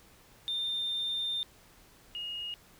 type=tone pair in turn; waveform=sine; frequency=3609 / 2864 Hz; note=A7 / F7; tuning=+43 / +43 cents; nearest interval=major third; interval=400 cents; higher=first; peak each=-29 / -35 dBFS; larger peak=first; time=0.48-1.43 / 2.15-2.54 s; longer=first; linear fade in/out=0 ms; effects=tanh soft clip ceiling -27 dBFS + pink hiss -59 dBFS RMS until 2.79 s